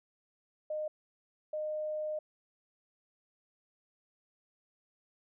sine tone bursts at uneven times, 613 Hz, D#5, 26 cents flat, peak -33 dBFS, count 2, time 0.7-0.88 / 1.53-2.19 s, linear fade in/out 5 ms, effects none

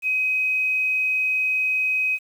sine tone with quantisation, 2525 Hz, D#7, 25 cents sharp, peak -19 dBFS, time 0.02-2.19 s, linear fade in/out 50 ms, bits 8, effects none

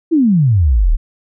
sine exponential sweep, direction down, 346.9 to 32.7 Hz, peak -8 dBFS, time 0.11-0.97 s, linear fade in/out 20 ms, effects none

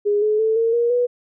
sine tone with pitch steps, 412.1 / 426.4 / 441.2 / 456.5 / 472.3 / 488.7 Hz, G#4 / G#4 / A4 / A#4 / A#4 / B4, -13 / +46 / +5 / -36 / +23 / -18 cents, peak -15 dBFS, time 0.05-1.07 s, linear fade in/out 20 ms, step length 170 ms, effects none

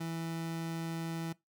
30% pulse tone, 164.81 Hz, E3, in tune, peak -33 dBFS, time 0-1.33 s, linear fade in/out 10 ms, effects noise-tail reverb RT60 0.2 s tail -22 dB re dry

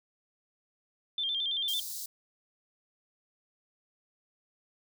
sine tone with vibrato, 3364 Hz, G#7, 22 cents sharp, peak -29 dBFS, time 1.18-1.8 s, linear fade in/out 2 ms, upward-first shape square, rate 9 Hz, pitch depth 86 cents each way
white high-pass noise, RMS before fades -39 dBFS, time 1.68-2.06 s, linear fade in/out 5 ms, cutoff 3900 Hz, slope 48 dB/octave
effects none

